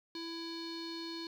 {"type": "tone with low-pass filter", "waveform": "square", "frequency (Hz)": 332, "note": "E4", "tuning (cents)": 12, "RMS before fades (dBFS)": -42, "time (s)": [0.15, 1.27], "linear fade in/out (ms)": 2, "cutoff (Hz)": 4300, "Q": 9.1, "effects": ["11-bit"]}